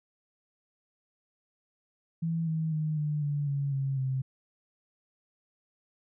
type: tone with pitch steps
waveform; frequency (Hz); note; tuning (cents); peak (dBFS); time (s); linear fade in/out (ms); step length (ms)
sine; 164.81 / 159.66 / 154.66 / 149.83 / 145.14 / 140.6 / 136.21 / 131.95; E3 / D#3 / D#3 / D3 / D3 / C#3 / C#3 / C3; 0 / +45 / -10 / +35 / -20 / +25 / -30 / +15; -27; 2.22-4.22; 10; 250
effects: none